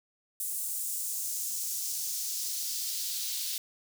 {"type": "noise with high-pass filter sweep", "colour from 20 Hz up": "white", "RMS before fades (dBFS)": -34, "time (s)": [0.4, 3.58], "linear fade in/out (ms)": 2, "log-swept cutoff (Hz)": [8900, 3800], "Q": 1.6, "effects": []}